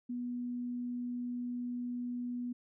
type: tone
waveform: sine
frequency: 244.3 Hz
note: B3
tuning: 19 cents flat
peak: -35 dBFS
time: 0.09-2.53 s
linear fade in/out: 10 ms
effects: none